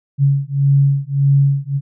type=beating tone pair; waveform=sine; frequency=138.59 / 140.29 Hz; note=C#3 / C#3; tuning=0 / +21 cents; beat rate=1.7 Hz; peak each=-14 dBFS; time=0.18-1.81 s; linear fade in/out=50 ms; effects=none